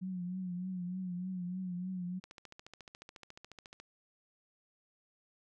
sine tone with vibrato, 182 Hz, F#3, 28 cents flat, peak -36 dBFS, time 0.01-2.2 s, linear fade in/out 20 ms, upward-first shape triangle, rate 3.3 Hz, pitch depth 67 cents each way
click train, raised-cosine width 0.2 ms, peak -32 dBFS, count 23, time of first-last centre 2.24-3.8 s, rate 14.1 Hz
effects none

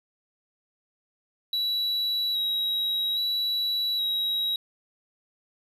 triangle tone with vibrato, 3883 Hz, B7, 30 cents flat, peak -23 dBFS, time 1.53-4.56 s, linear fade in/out 2 ms, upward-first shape square, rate 0.61 Hz, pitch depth 19 cents each way, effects none

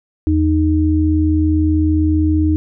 sine tone pair together, 82.3 / 309.2 Hz, E2 / D#4, -2 / -11 cents, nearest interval octave + major seventh, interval 2291 cents, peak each -14 dBFS, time 0.27-2.56 s, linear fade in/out 0 ms, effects none

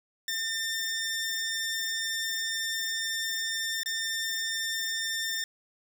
15% pulse tone with dropouts, 1802 Hz, A6, 41 cents sharp, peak -23 dBFS, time 0.28-5.44 s, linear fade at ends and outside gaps 2 ms, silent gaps 3.833-3.859 s, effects none

